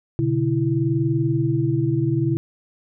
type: tone cluster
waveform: sine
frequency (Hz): 123.1 / 143.7 / 331.2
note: B2 / D3 / E4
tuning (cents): -5 / -37 / +8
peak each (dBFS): -22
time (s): 0.19-2.37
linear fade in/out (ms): 0
effects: none